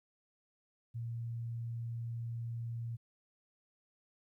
sine tone, 116.54 Hz, A#2, in tune, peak -37 dBFS, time 0.94-2.97 s, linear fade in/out 20 ms, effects 13-bit

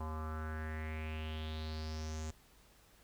square tone with low-pass filter sweep, 78.4 Hz, D#2, 14 cents sharp, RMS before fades -41 dBFS, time 0-2.31 s, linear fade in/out 5 ms, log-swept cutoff 990 to 7200 Hz, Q 5, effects added 50 Hz sine -67 dBFS peak until 3.03 s + pink hiss -65 dBFS RMS until 3.03 s

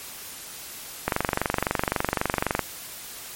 click train, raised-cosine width 0.5 ms, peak -6 dBFS, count 37, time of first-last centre 1.08-2.593 s, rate 23.8 Hz, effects white hiss -39 dBFS RMS until 3.35 s + MP3 64 kbps

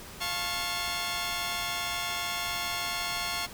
10% pulse chord, F augmented, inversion none, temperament just, 698.5 / 873.1 / 1091.3 Hz, F5 / A5 / C#6, 0 / -14 / -27 cents, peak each -26 / -30 / -25 dBFS, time 0.2-3.47 s, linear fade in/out 20 ms, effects pink hiss -45 dBFS RMS until 3.53 s

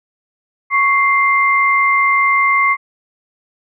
sine tone pair together, 1108.7 / 2093 Hz, C#6 / C7, 0 / 0 cents, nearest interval major seventh, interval 1100 cents, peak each -13 / -13 dBFS, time 0.7-2.77 s, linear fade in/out 50 ms, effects none

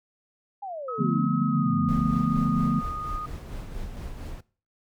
sine exponential sweep, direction down, 830.6 to 46.39 Hz, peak -32 dBFS, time 0.62-2.22 s, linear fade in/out 10 ms
sine tone with pitch glide, 1278 to 1235.2 Hz, D#6 to D#6, +46 to -13 cents, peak -31 dBFS, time 0.88-3.26 s, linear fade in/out 5 ms, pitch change -59 cents, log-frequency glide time 1.45-1.71 s
sine chord, B half-diminished seventh, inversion first, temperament equal, 146.83 / 174.61 / 220 / 246.9 Hz, D3 / F3 / A3 / B3, 0 / 0 / 0 / 0 cents, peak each -27 dBFS, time 0.98-2.81 s, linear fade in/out 20 ms
brown noise with tremolo, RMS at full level -34 dBFS, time 1.88-4.41 s, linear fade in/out 10 ms, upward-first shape sine, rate 4.3 Hz, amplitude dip 40%
effects noise-tail reverb RT60 0.4 s tail -21 dB re dry

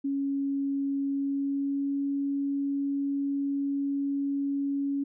sine tone with pitch glide, 277.2 to 279.6 Hz, C#4 to C#4, 0 to +15 cents, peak -26 dBFS, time 0.04-5.04 s, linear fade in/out 10 ms, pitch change +15 cents, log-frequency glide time 1.09-2.04 s, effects none

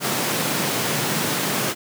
pink high-pass noise, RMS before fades -23 dBFS, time 0-1.75 s, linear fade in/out 50 ms, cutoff 120 Hz, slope 48 dB/octave, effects none

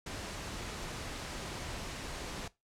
pink noise, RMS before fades -41 dBFS, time 0.06-2.48 s, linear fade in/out 5 ms, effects noise-tail reverb RT60 0.2 s tail -19 dB re dry + low-pass 8000 Hz 12 dB/octave

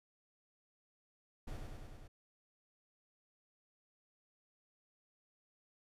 brown noise with echo, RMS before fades -43 dBFS, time 1.47-1.58 s, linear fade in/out 10 ms, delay 100 ms, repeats 5, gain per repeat -2 dB, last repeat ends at 2.08 s, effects resampled to 32000 Hz

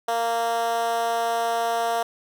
10% pulse tone with high-pass filter, 231.4 Hz, A#3, 13 cents flat, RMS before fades -24 dBFS, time 0.08-2.03 s, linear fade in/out 5 ms, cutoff 600 Hz, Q 4.2, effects none

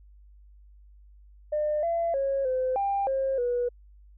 sine tone with pitch steps, 602 / 676 / 547 / 514 / 795 / 536 / 486.3 Hz, D5 / E5 / C#5 / C5 / G5 / C5 / B4, +43 / +43 / -23 / -31 / +24 / +42 / -27 cents, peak -23 dBFS, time 1.52-3.69 s, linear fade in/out 10 ms, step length 310 ms, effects tanh soft clip ceiling -19 dBFS + added 50 Hz sine -50 dBFS peak until 4.17 s

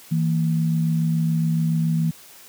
sine tone pair together, 162.3 / 229.4 Hz, E3 / A#3, -27 / -28 cents, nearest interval tritone, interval 599 cents, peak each -18 / -27 dBFS, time 0.11-2.11 s, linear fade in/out 10 ms, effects white hiss -46 dBFS RMS until 2.48 s + high-pass 80 Hz 12 dB/octave

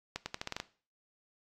accelerating click train, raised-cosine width 0.2 ms, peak -18 dBFS, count 8, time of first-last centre 0.16-0.601 s, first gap 100 ms, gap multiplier 0.84, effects noise-tail reverb RT60 0.4 s tail -18 dB re dry + AAC 48 kbps

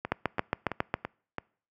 two click trains, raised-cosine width 0.5 ms, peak -10 / -17 dBFS, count 7 / 5, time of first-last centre 0.12-0.941 / 0.05-1.383 s, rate 7.31 / 3 Hz, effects noise-tail reverb RT60 0.5 s tail -26 dB re dry + high-pass 80 Hz 12 dB/octave

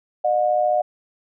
sine tone pair together, 607.7 / 722 Hz, D#5 / F#5, -41 / -43 cents, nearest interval minor third, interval 298 cents, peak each -19 dBFS, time 0.24-0.82 s, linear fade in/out 10 ms, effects none

